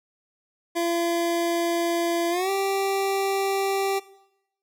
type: tone with pitch glide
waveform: 25% pulse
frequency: 340.4 to 391 Hz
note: F4 to G4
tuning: -44 to -4 cents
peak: -19 dBFS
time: 0.75-4 s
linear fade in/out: 20 ms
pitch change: +240 cents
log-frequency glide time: 2.3-2.5 s
effects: noise-tail reverb RT60 0.8 s tail -18 dB re dry